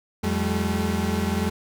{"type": "tone cluster", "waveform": "35% pulse", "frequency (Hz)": [86.7, 194.2, 215.1], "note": ["F2", "G3", "A3"], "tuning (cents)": [-12, -16, -39], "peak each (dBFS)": -25, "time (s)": [0.23, 1.5], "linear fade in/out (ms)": 10, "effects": []}